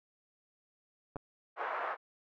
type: clicks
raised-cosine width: 1 ms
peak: -27 dBFS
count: 2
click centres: 1.159 / 1.166 s
type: band-pass noise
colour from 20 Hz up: white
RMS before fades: -37 dBFS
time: 1.56-1.97 s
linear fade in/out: 50 ms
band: 520 to 1500 Hz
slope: 24 dB/octave
effects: none